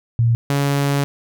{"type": "tone pair in turn", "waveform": ["sine", "sawtooth"], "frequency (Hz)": [116.54, 141.09], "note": ["A#2", "C#3"], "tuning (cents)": [0, 31], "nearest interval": "minor third", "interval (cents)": 331, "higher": "second", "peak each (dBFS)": -12, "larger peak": "neither", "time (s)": [[0.19, 0.35], [0.5, 1.04]], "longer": "second", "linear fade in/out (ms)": 0, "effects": []}